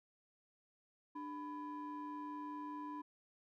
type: ring-modulated tone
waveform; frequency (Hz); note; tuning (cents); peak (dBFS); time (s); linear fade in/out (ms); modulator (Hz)
triangle; 349.2; F4; 0; -38; 1.15-3.02; 10; 646
effects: none